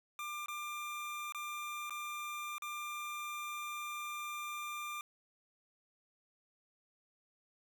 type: tone with dropouts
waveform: 25% pulse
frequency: 1193 Hz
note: D6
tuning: 27 cents sharp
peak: -36 dBFS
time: 0.19-5.01 s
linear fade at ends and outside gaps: 1 ms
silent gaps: 0.46-0.483 / 1.323-1.347 / 1.896-1.906 / 2.582-2.621 s
effects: none